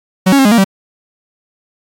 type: tone with pitch steps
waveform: 45% pulse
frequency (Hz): 187 / 277.2 / 268.1 / 206.3 / 233.7 / 193.5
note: F#3 / C#4 / C4 / G#3 / A#3 / G3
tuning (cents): +19 / 0 / +42 / -11 / +5 / -22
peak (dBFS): -6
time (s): 0.26-0.644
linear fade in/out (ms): 10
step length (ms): 64
effects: AAC 64 kbps